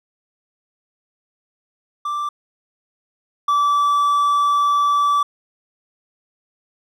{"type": "tone pair in turn", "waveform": "triangle", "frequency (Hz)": [1174.7, 1157.2], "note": ["D6", "D6"], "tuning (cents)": [0, -26], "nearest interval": "unison", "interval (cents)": 26, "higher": "first", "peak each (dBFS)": [-19, -12], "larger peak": "second", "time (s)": [[2.05, 2.29], [3.48, 5.23]], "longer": "second", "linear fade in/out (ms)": 5, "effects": []}